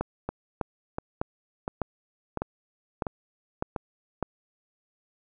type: two click trains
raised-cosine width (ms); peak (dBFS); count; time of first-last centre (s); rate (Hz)
1; -16 / -13; 6 / 8; 0.29-3.762 / 0.01-4.227; 1.44 / 1.66
effects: none